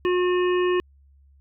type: harmonic tone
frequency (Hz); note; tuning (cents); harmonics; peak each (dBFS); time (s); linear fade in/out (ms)
360; F#4; -47; 1 / 3 / 5 / 7 / 8; -19 / -29 / -33 / -36 / -37; 0.05-0.8; 0
effects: added 69 Hz sine -52 dBFS peak until 1.4 s